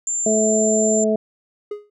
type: tone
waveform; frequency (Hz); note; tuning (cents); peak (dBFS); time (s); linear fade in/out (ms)
sine; 7260; A#8; -47; -20; 0.07-1.04; 2
type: harmonic tone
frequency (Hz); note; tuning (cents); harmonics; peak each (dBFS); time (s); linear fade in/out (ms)
216.6; A3; -27; 1 / 2 / 3; -20 / -20 / -20; 0.26-1.16; 5
type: tone with exponential decay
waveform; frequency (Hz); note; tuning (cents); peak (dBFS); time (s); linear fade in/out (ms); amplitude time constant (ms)
triangle; 415.3; G#4; 0; -20; 1.71-1.9; 5; 41
effects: none